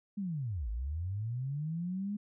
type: linear two-way sweep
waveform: sine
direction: down then up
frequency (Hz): 210.2 to 50.7 to 210.2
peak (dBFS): -33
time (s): 0.17-2.17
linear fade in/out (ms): 10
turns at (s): 0.69
effects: none